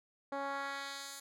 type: tone with band-pass filter sweep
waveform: 10% pulse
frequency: 277.5 Hz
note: C#4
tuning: 2 cents sharp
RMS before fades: -41 dBFS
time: 0.32-1.2 s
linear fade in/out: 5 ms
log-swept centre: 570 to 9400 Hz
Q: 0.85
effects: none